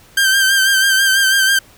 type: tone with vibrato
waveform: sawtooth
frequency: 1571 Hz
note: G6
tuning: 3 cents sharp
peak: -7 dBFS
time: 0.17-1.59 s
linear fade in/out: 5 ms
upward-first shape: sine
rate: 6.1 Hz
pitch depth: 39 cents each way
effects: pink hiss -46 dBFS RMS until 1.77 s